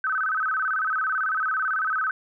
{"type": "tone with vibrato", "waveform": "sine", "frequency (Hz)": 1396.9, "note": "F6", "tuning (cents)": 0, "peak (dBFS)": -22, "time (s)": [0.04, 2.11], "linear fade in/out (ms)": 2, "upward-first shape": "square", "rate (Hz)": 18, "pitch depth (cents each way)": 160, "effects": []}